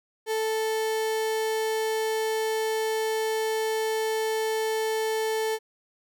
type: tone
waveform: 35% pulse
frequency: 440 Hz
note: A4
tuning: in tune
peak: -23 dBFS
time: 0.26-5.59 s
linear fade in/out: 50 ms
effects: none